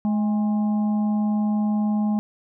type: harmonic tone with a mistuned harmonic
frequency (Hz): 212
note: G#3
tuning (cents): +36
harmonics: 1 / 3 / 4 / 5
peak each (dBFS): -19 / -39 / -34 / -44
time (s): 0.05-2.19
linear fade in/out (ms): 0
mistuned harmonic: 4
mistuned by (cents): -62
effects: none